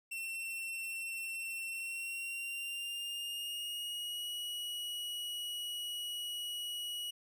45% pulse tone with pitch glide, 2703 to 2914 Hz, E7 to F#7, +43 to -27 cents, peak -38 dBFS, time 0.11-7.11 s, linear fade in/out 10 ms, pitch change +130 cents, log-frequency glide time 1.69-4.29 s, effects none

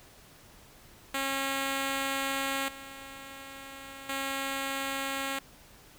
5% pulse tone with level steps, 272.1 Hz, C#4, 32 cents flat, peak -18 / -32 / -20 dBFS, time 1.14-5.39 s, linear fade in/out 5 ms, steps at 2.68 / 4.09 s, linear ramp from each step 5 ms, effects pink hiss -55 dBFS RMS until 5.98 s

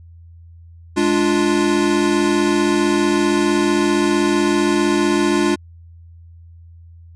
square chord, D diminished, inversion second, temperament equal, 207.7 / 293.7 / 349.2 Hz, Ab3 / D4 / F4, 0 / 0 / 0 cents, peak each -22 / -19 / -18 dBFS, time 0.96-5.56 s, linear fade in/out 20 ms, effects added 84 Hz sine -39 dBFS peak until 7.15 s + resampled to 22050 Hz

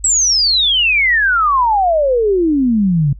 sine exponential sweep, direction down, 7950 to 135.1 Hz, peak -10 dBFS, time 0.04-3.13 s, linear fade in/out 5 ms, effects noise-tail reverb RT60 0.1 s tail -23 dB re dry + added 50 Hz sine -31 dBFS peak until 3.19 s

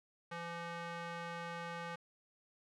square tone with band-pass filter, 170 Hz, F3, 46 cents flat, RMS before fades -44 dBFS, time 0.31-1.96 s, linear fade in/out 10 ms, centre 1400 Hz, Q 0.9, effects resampled to 24000 Hz + 11-bit

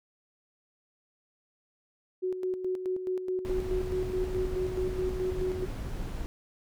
sine tone with tremolo, 370 Hz, F#4, in tune, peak -27 dBFS, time 2.22-5.66 s, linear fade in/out 20 ms, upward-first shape square, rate 4.7 Hz, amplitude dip 55%
brown noise, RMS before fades -35 dBFS, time 3.45-6.26 s, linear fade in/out 0 ms
effects none

